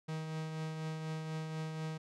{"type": "tone with tremolo", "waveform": "45% pulse", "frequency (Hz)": 158, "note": "D#3", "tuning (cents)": 27, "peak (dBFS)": -36, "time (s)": [0.08, 1.98], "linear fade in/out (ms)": 10, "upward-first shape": "triangle", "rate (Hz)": 4.1, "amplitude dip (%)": 40, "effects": ["low-pass 7000 Hz 12 dB/octave"]}